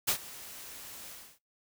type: noise with ADSR envelope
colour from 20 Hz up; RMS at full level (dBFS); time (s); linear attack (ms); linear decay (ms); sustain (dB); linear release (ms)
white; -26; 0.07-1.39; 17; 86; -20; 280
effects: noise-tail reverb RT60 0.2 s tail -24 dB re dry